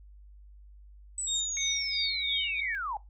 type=linear sweep; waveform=sine; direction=down; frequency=8060 to 780 Hz; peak=-31 dBFS; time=1.18-2.97 s; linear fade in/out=2 ms
type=tone with tremolo; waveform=sine; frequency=3703 Hz; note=A#7; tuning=12 cents flat; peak=-28 dBFS; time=1.27-2.61 s; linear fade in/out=5 ms; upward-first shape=sine; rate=3 Hz; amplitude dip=95%
type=tone with pitch glide; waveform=sine; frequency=2227 to 2252 Hz; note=C#7 to C#7; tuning=+7 to +27 cents; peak=-34 dBFS; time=1.57-2.75 s; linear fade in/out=0 ms; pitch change=+20 cents; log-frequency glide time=1.74-2.2 s
effects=noise-tail reverb RT60 0.2 s tail -19 dB re dry + added 50 Hz sine -49 dBFS peak until 3.09 s